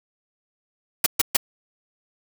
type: noise bursts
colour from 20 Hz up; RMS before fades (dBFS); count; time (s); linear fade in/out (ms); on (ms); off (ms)
white; -17; 3; 1.04-1.369; 5; 23; 130
effects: none